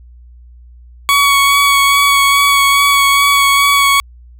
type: tone with vibrato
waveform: 20% pulse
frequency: 1122 Hz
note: C#6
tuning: 21 cents sharp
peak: -3 dBFS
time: 1.09-4 s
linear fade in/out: 0 ms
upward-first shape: sine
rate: 2.4 Hz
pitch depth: 15 cents each way
effects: added 60 Hz sine -36 dBFS peak until 4.39 s